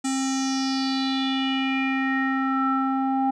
square tone with low-pass filter sweep, 266.6 Hz, C4, 33 cents sharp, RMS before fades -24 dBFS, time 0.04-3.31 s, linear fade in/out 10 ms, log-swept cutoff 7900 to 880 Hz, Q 5.4, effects none

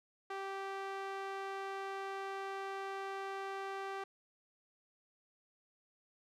sawtooth tone with band-pass filter, 390 Hz, G4, 9 cents flat, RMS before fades -42 dBFS, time 0.3-4.04 s, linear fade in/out 5 ms, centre 1100 Hz, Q 0.8, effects none

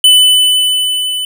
square tone with level ramp, 3002 Hz, F#7, 24 cents sharp, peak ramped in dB -3 to -16 dBFS, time 0.04-1.25 s, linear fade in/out 2 ms, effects none

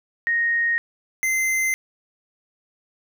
sine / square tone pair in turn, 1864.7 / 2072 Hz, A#6 / C7, 0 / -17 cents, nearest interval major second, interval 183 cents, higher second, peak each -18 / -20 dBFS, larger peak first, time 0.27-0.78 / 1.23-1.74 s, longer neither, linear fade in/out 0 ms, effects none

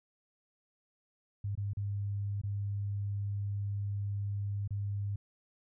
sine tone with dropouts, 101 Hz, G#2, 48 cents flat, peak -32 dBFS, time 1.44-5.16 s, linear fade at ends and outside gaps 5 ms, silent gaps 1.553-1.575 / 1.734-1.77 / 2.415-2.435 / 4.677-4.706 s, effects none

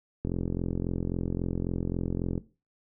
click train, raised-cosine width 3 ms, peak -17 dBFS, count 94, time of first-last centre 0.25-2.378 s, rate 43.7 Hz, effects noise-tail reverb RT60 0.3 s tail -17 dB re dry

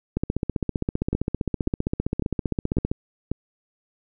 two click trains, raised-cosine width 3 ms, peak -11 / -10 dBFS, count 5 / 43, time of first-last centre 1.13-3.316 / 0.17-2.915 s, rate 1.83 / 15.3 Hz, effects none

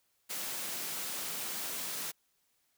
white high-pass noise, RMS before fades -38 dBFS, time 0.29-2.12 s, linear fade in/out 20 ms, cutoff 130 Hz, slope 48 dB/octave, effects white hiss -75 dBFS RMS until 2.77 s

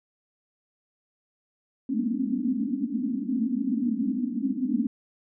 white band-pass noise, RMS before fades -27 dBFS, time 1.89-4.87 s, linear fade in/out 2 ms, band 210 to 280 Hz, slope 96 dB/octave, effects none

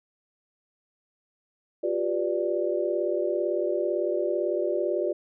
sine chord, G dominant seventh, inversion third, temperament equal with one note detuned, 354.1 / 392 / 493.9 / 587.3 Hz, F4 / G4 / B4 / D5, +24 / 0 / 0 / 0 cents, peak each -28 / -30 / -33 / -28 dBFS, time 1.83-5.13 s, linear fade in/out 10 ms, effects none

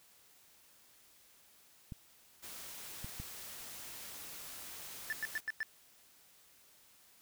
clicks, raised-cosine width 5 ms, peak -31 dBFS, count 3, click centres 1.922 / 3.045 / 3.2 s
white noise, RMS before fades -48 dBFS, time 2.42-5.41 s, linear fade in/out 20 ms
triangle tone bursts, 1760 Hz, A6, in tune, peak -32 dBFS, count 5, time 5.1-5.63 s, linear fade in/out 0 ms, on 26 ms, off 100 ms
effects white hiss -64 dBFS RMS until 7.21 s

